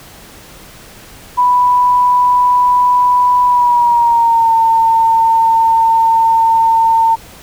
sine tone with pitch glide, 987.8 to 905.8 Hz, B5 to A#5, 0 to -50 cents, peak -7 dBFS, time 1.37-7.16 s, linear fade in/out 20 ms, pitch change -150 cents, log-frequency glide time 3.45-4.53 s, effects pink hiss -37 dBFS RMS until 7.42 s

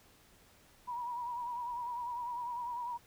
sine tone with vibrato, 964 Hz, B5, 42 cents flat, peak -36 dBFS, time 0.87-2.98 s, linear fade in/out 20 ms, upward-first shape sine, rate 10 Hz, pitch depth 53 cents each way, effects pink hiss -63 dBFS RMS until 3.06 s

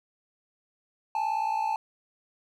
triangle tone pair together, 821.1 / 880 Hz, G#5 / A5, -20 / 0 cents, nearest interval minor second, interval 120 cents, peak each -29 / -25 dBFS, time 1.15-1.76 s, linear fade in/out 2 ms, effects none

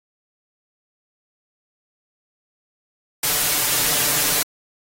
white noise with comb filter, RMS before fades -19 dBFS, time 3.23-4.43 s, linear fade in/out 5 ms, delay 6.8 ms, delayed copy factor +0.65, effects AAC 48 kbps

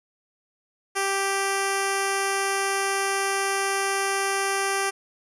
10% pulse tone with low-pass filter, 392 Hz, G4, in tune, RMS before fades -25 dBFS, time 0.95-4.91 s, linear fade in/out 20 ms, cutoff 10000 Hz, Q 1.9, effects none

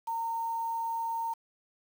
sine tone with quantisation, 916 Hz, A#5, 31 cents flat, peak -30 dBFS, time 0.07-1.34 s, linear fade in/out 10 ms, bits 8, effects none

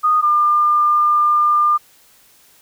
sine tone pair in turn, 1234 / 1200.9 Hz, D#6 / D6, -15 / +38 cents, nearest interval unison, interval 47 cents, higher first, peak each -11 dBFS, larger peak neither, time 0.03-0.22 / 0.22-1.78 s, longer second, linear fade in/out 20 ms, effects white hiss -51 dBFS RMS until 2.61 s

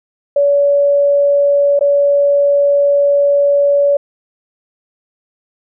sine tone with dropouts, 569 Hz, C#5, 45 cents sharp, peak -8 dBFS, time 0.36-3.97 s, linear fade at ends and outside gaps 5 ms, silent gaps 1.792-1.809 s, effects none

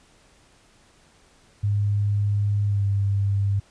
sine tone with pitch glide, 102.4 to 99.66 Hz, G#2 to G2, -24 to +29 cents, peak -19 dBFS, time 1.63-3.6 s, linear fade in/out 10 ms, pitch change -47 cents, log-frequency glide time 2.66-2.84 s, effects pink hiss -57 dBFS RMS until 3.7 s + resampled to 22050 Hz

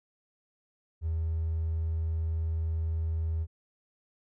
triangle tone with hard clipping, 80.9 Hz, E2, 32 cents flat, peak -28 dBFS, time 1.01-3.47 s, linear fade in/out 50 ms, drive 4 dB, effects none

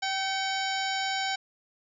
harmonic tone with a mistuned harmonic, 772 Hz, G5, 27 cents flat, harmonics 1 / 2 / 3 / 4 / 5 / 6 / 7 / 9, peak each -31 / -34 / -36 / -37 / -38 / -39 / -39 / -41 dBFS, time 0.02-1.36 s, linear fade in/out 10 ms, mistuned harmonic 3, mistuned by -57 cents, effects none

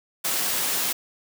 white high-pass noise, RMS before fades -25 dBFS, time 0.24-0.93 s, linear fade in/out 10 ms, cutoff 170 Hz, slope 12 dB/octave, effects none

